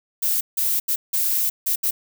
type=noise bursts at uneven times; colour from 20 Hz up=violet; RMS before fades=-21 dBFS; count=6; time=0.22-0.41 / 0.57-0.8 / 0.88-0.96 / 1.13-1.5 / 1.66-1.76 / 1.83-1.91 s; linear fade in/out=10 ms; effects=none